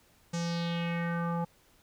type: tone with low-pass filter sweep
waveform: square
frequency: 170 Hz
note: F3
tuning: 46 cents flat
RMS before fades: -32 dBFS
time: 0.33-1.45 s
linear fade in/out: 10 ms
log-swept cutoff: 6900 to 900 Hz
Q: 3.2
effects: pink hiss -64 dBFS RMS until 1.82 s